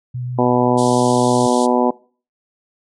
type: tone with vibrato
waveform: sine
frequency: 124.2 Hz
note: B2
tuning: 10 cents sharp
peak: -22 dBFS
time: 0.14-1.47 s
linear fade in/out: 10 ms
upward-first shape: triangle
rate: 7.3 Hz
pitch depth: 16 cents each way
type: harmonic tone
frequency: 123.47 Hz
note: B2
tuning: in tune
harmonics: 2 / 3 / 4 / 5 / 6 / 7 / 8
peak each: -17 / -19 / -20 / -21 / -22 / -22 / -23 dBFS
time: 0.38-1.91 s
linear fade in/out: 10 ms
type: band-pass noise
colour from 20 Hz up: white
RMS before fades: -31 dBFS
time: 0.77-1.67 s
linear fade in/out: 20 ms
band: 3100 to 10000 Hz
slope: 96 dB/octave
effects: noise-tail reverb RT60 0.4 s tail -22 dB re dry